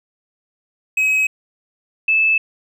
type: tone pair in turn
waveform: triangle / sine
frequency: 2548 / 2620 Hz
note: D#7 / E7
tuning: +41 / -11 cents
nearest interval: unison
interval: 48 cents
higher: second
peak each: -12 dBFS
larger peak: neither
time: 0.97-1.27 / 2.08-2.38 s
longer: neither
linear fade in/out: 5 ms
effects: none